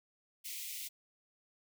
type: high-pass noise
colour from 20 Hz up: white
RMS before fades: -43 dBFS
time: 0.44-0.89 s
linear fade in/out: 20 ms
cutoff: 2000 Hz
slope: 96 dB/octave
effects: none